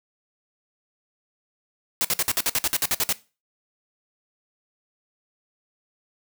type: noise bursts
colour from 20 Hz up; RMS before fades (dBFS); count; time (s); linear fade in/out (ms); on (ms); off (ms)
white; -22; 13; 2.01-3.126; 0; 36; 54
effects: noise-tail reverb RT60 0.3 s tail -18 dB re dry